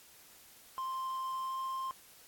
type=tone with pitch glide; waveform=triangle; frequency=1048 to 1054.1 Hz; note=C6 to C6; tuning=+2 to +13 cents; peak=-33 dBFS; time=0.78-1.91 s; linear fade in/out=0 ms; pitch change=+11 cents; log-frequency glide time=1.31-1.62 s; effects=white hiss -58 dBFS RMS until 2.27 s + AAC 64 kbps